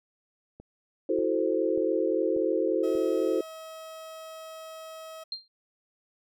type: click train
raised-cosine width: 2 ms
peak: -32 dBFS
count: 5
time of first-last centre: 0.6-2.953 s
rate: 1.7 Hz
type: chord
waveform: sine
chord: F# half-diminished seventh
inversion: third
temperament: equal with one note detuned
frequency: 326.4 / 370 / 440 / 523.3 Hz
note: E4 / F#4 / A4 / C5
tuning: -17 / 0 / 0 / 0 cents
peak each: -29 dBFS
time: 1.09-3.41 s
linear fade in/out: 5 ms
type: tone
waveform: 30% pulse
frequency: 640 Hz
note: D#5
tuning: 49 cents sharp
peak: -38 dBFS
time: 2.83-5.24 s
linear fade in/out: 10 ms
type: tone with exponential decay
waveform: sine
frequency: 4186 Hz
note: C8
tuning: in tune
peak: -28 dBFS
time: 5.32-5.48 s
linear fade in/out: 2 ms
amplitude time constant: 33 ms
effects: none